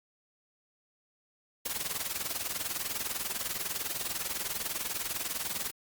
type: noise with tremolo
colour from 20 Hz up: white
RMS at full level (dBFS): -31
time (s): 1.65-5.71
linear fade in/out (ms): 10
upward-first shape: triangle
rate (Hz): 20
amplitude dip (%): 85
effects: Opus 48 kbps